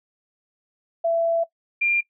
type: tone pair in turn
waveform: sine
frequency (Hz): 668 / 2392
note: E5 / D7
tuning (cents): +23 / +31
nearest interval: octave + minor seventh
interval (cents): 2208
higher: second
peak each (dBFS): -18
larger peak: neither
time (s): 1.04-1.44 / 1.81-2.01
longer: first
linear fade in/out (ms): 10
effects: noise-tail reverb RT60 0.1 s tail -18 dB re dry